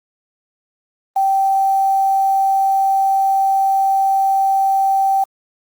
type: tone with quantisation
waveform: sine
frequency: 778 Hz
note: G5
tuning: 13 cents flat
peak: -12 dBFS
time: 1.16-5.24 s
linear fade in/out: 5 ms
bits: 6
effects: Opus 24 kbps